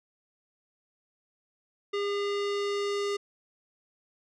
square tone with low-pass filter sweep, 405.1 Hz, G#4, 43 cents flat, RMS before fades -30 dBFS, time 1.93-3.17 s, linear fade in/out 10 ms, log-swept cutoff 3700 to 6000 Hz, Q 1.3, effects none

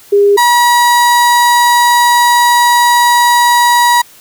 sine / 35% pulse tone pair in turn, 404.8 / 962.2 Hz, G#4 / B5, -44 / -45 cents, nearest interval octave + minor third, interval 1499 cents, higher second, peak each -4 dBFS, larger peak neither, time 0.12-0.37 / 0.37-4.02 s, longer second, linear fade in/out 10 ms, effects white hiss -40 dBFS RMS until 4.2 s

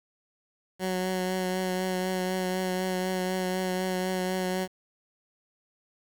15% pulse tone with vibrato, 185 Hz, F#3, in tune, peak -21 dBFS, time 0.79-4.68 s, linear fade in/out 50 ms, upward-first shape triangle, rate 4 Hz, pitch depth 21 cents each way, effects 9-bit

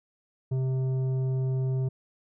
sine tone with tanh clipping, 130.81 Hz, C3, in tune, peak -26 dBFS, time 0.51-1.89 s, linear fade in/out 10 ms, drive 9 dB, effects none

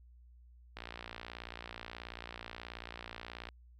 click train, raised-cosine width 0.3 ms, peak -27 dBFS, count 160, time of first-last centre 0.77-3.488 s, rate 58.5 Hz, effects added 60 Hz sine -56 dBFS peak until 3.79 s

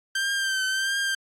sawtooth tone with vibrato, 1568 Hz, G6, in tune, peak -20 dBFS, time 0.15-1.15 s, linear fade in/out 5 ms, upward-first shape triangle, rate 1.5 Hz, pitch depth 48 cents each way, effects low-pass 10000 Hz 12 dB/octave + AAC 64 kbps

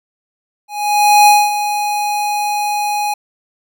square tone with ADSR envelope, 830.6 Hz, G#5, in tune, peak -5 dBFS, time 0.68-3.14 s, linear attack 590 ms, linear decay 230 ms, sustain -11 dB, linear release 6 ms, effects none

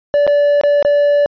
triangle tone with dropouts, 579 Hz, D5, 25 cents flat, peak -7 dBFS, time 0.14-1.26 s, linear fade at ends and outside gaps 0 ms, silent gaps 0.267-0.276 / 0.612-0.636 / 0.826-0.849 s, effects resampled to 11025 Hz

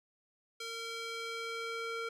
square tone with band-pass filter sweep, 458.6 Hz, A#4, 28 cents flat, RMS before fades -40 dBFS, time 0.6-2.09 s, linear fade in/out 5 ms, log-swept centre 4000 to 1700 Hz, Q 0.83, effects none

